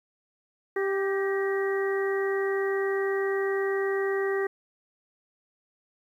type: harmonic tone with a mistuned harmonic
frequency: 392 Hz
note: G4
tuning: in tune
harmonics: 1 / 2 / 3 / 4 / 5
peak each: -25 / -38 / -38 / -39 / -34 dBFS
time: 0.76-4.47 s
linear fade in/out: 5 ms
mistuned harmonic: 5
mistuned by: -52 cents
effects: 10-bit